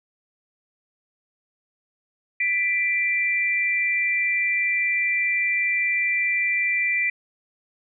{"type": "tone pair together", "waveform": "sine", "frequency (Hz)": [1981, 2356], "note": ["B6", "D7"], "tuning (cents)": [5, 5], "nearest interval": "minor third", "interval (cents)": 300, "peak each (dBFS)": [-23, -22], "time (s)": [2.4, 7.1], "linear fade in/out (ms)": 5, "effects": []}